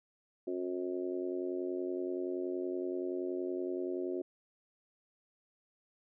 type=harmonic tone; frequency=90.6 Hz; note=F#2; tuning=36 cents flat; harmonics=3 / 4 / 5 / 6 / 7; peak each=-41 / -35 / -48 / -46 / -46 dBFS; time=0.47-4.22 s; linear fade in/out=5 ms; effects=none